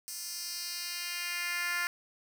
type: tone with high-pass filter sweep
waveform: 10% pulse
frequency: 350 Hz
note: F4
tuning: 4 cents sharp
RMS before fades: -36 dBFS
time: 0.08-1.87 s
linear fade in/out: 0 ms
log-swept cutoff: 7000 to 1600 Hz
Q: 1.6
effects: none